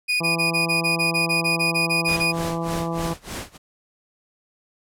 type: tone bursts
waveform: 35% pulse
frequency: 2468 Hz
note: D#7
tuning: 15 cents flat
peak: -17 dBFS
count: 15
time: 0.08-2.324 s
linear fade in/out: 20 ms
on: 130 ms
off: 21 ms
type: harmonic tone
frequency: 166.8 Hz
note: E3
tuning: 21 cents sharp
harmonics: 1 / 2 / 3 / 4 / 5 / 6 / 7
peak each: -27 / -30 / -32 / -33 / -34 / -35 / -35 dBFS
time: 0.2-3.14 s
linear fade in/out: 10 ms
type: noise with tremolo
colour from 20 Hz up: pink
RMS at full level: -30 dBFS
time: 2.07-3.58 s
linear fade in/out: 20 ms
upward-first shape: sine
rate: 3.3 Hz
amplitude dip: 95%
effects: low-pass 12000 Hz 12 dB/octave